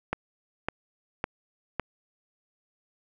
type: click train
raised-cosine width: 0.5 ms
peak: -12 dBFS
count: 4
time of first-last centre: 0.13-1.797 s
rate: 1.8 Hz
effects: none